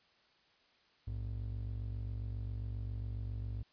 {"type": "ring-modulated tone", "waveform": "triangle", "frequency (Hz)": 82.41, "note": "E2", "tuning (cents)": 0, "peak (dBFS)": -32, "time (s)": [1.07, 3.63], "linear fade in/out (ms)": 5, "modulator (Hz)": 23.7, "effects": ["white hiss -69 dBFS RMS until 3.72 s", "resampled to 11025 Hz"]}